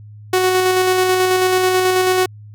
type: tone with tremolo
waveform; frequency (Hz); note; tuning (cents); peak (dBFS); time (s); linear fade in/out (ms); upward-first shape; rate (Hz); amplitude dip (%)
sawtooth; 370; F#4; 0; -8; 0.33-2.26; 5; square; 9.2; 25
effects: added 105 Hz sine -35 dBFS peak until 2.54 s